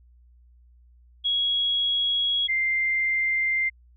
sine tone pair in turn, 3322 / 2093 Hz, G#7 / C7, 0 / 0 cents, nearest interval minor sixth, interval 800 cents, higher first, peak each -21 dBFS, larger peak neither, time 1.24-2.48 / 2.48-3.7 s, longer first, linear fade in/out 20 ms, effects added 60 Hz sine -52 dBFS peak until 3.96 s

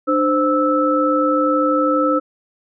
sine tone cluster, 297.9 / 520 / 1312 Hz, D4 / C5 / E6, +25 / -11 / -9 cents, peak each -18 dBFS, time 0.07-2.2 s, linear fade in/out 20 ms, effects none

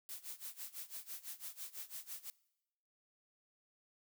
blue noise with tremolo, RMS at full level -45 dBFS, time 0.09-2.3 s, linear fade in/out 0 ms, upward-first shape sine, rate 6 Hz, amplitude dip 90%, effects noise-tail reverb RT60 0.9 s tail -22 dB re dry

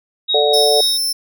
sine tone with tremolo, 3780 Hz, A#7, 23 cents sharp, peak -14 dBFS, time 0.28-0.98 s, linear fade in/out 20 ms, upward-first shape sine, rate 4.1 Hz, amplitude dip 45%
harmonic tone, 146.83 Hz, D3, in tune, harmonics 3 / 4 / 5, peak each -15 / -17 / -19 dBFS, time 0.34-0.81 s, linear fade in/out 5 ms
sawtooth tone, 5330 Hz, E8, 18 cents sharp, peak -14 dBFS, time 0.53-1.13 s, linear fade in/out 10 ms
effects none

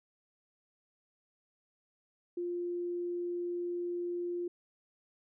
sine tone, 350.2 Hz, F4, 5 cents sharp, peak -33 dBFS, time 2.37-4.48 s, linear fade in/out 5 ms, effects none

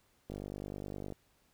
click train, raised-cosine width 2 ms, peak -28 dBFS, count 42, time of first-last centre 0.3-1.123 s, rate 49.8 Hz, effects pink hiss -71 dBFS RMS until 1.53 s

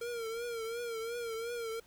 square tone with vibrato, 462.9 Hz, A#4, 12 cents flat, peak -37 dBFS, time 0.01-1.8 s, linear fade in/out 5 ms, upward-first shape triangle, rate 2.8 Hz, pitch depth 78 cents each way, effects pink hiss -63 dBFS RMS until 1.86 s

